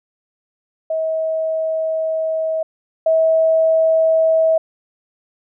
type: tone pair in turn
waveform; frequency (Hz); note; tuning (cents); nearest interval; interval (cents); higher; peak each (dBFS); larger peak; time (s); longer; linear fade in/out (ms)
sine; 640 / 644.8; D#5 / E5; +49 / -38; unison; 13; second; -17 / -11; second; 0.9-2.63 / 3.06-4.58; first; 5
effects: none